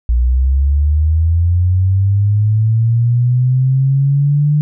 sine linear sweep, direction up, 58.27 to 150 Hz, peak -9 dBFS, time 0.09-4.61 s, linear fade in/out 0 ms, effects none

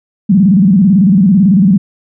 sine tone with vibrato, 191.7 Hz, G3, 38 cents flat, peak -4 dBFS, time 0.29-1.78 s, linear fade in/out 10 ms, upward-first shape square, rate 18 Hz, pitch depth 150 cents each way, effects none

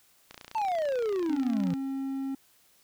click train, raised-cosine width 0.2 ms, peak -26 dBFS, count 43, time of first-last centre 0.31-1.739 s, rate 29.4 Hz
triangle exponential sweep, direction down, 910 to 167.1 Hz, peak -24 dBFS, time 0.55-1.74 s, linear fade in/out 5 ms
triangle tone, 270 Hz, C#4, 45 cents flat, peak -28 dBFS, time 1.29-2.35 s, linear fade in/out 5 ms
effects white hiss -63 dBFS RMS until 2.83 s

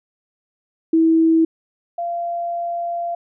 sine tone pair in turn, 324.9 / 688.4 Hz, E4 / F5, -25 / -25 cents, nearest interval octave + minor second, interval 1300 cents, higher second, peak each -11 / -21 dBFS, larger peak first, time 0.93-1.45 / 1.98-3.15 s, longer second, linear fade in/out 5 ms, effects none

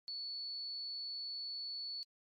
sine tone, 4435 Hz, C#8, in tune, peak -40 dBFS, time 0.08-2.03 s, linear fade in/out 0 ms, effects MP3 64 kbps

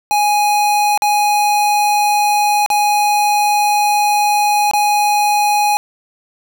square tone with dropouts, 830.6 Hz, G#5, in tune, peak -12 dBFS, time 0.11-5.77 s, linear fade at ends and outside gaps 0 ms, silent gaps 0.976-1.021 / 2.662-2.702 / 4.712-4.735 s, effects none

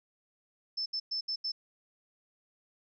sine tone bursts at uneven times, 5274 Hz, E8, in tune, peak -31 dBFS, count 5, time 0.77-0.86 / 0.93-1 / 1.11-1.21 / 1.28-1.36 / 1.44-1.52 s, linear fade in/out 10 ms, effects none

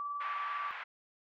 sine tone with tremolo, 1157 Hz, D6, 26 cents flat, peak -34 dBFS, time 0-0.71 s, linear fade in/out 0 ms, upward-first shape sine, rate 20 Hz, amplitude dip 30%
pink band-pass noise, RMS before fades -43 dBFS, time 0.2-0.84 s, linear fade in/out 10 ms, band 990 to 2400 Hz, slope 24 dB/octave
effects none

